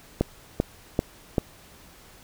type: click train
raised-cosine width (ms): 2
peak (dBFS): -7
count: 4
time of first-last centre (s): 0.21-1.382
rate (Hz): 2.56
effects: pink hiss -51 dBFS RMS until 2.23 s